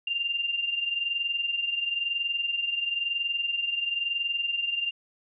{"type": "tone pair together", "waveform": "sine", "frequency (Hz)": [2773, 2794], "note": ["F7", "F7"], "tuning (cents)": [-13, 0], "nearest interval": "unison", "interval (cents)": 13, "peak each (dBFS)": [-33, -27], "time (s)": [0.07, 4.91], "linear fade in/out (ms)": 5, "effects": []}